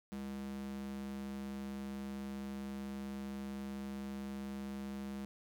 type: tone with high-pass filter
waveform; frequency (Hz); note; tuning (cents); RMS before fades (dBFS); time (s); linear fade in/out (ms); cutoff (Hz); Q
square; 67.8; C#2; -38; -43; 0.12-5.25; 0; 170; 4.7
effects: none